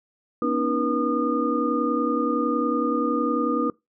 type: tone cluster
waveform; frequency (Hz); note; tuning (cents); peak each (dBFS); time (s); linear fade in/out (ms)
sine; 242.7 / 281.4 / 312.2 / 482.2 / 1220; B3 / C#4 / D#4 / B4 / D#6; -30 / +26 / +6 / -41 / -34; -27; 0.42-3.7; 2
effects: noise-tail reverb RT60 0.2 s tail -23 dB re dry